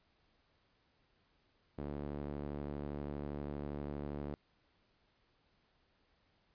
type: tone with band-pass filter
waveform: sawtooth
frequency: 72.5 Hz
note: D2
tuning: 22 cents flat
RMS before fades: -42 dBFS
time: 1.78-4.34 s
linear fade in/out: 0 ms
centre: 340 Hz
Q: 0.83
effects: pink hiss -74 dBFS RMS until 6.54 s + resampled to 11025 Hz